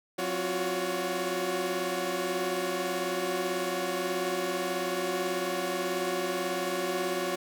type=tone cluster; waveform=sawtooth; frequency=183.1 / 263.9 / 349 / 367.3 / 563 Hz; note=F#3 / C4 / F4 / F#4 / C#5; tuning=-18 / +15 / -1 / -13 / +27 cents; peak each=-36 / -37 / -31 / -29 / -30 dBFS; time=0.18-7.36 s; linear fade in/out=10 ms; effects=none